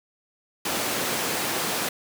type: high-pass noise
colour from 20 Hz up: pink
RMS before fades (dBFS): -27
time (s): 0.65-1.89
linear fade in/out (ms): 5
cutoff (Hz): 250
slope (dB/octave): 12
effects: none